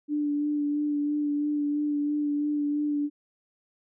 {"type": "tone with vibrato", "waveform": "sine", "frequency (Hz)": 293.7, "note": "D4", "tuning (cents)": 0, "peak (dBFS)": -24, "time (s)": [0.08, 3.1], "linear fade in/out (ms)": 50, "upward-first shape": "sine", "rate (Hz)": 3, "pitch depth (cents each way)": 19, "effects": []}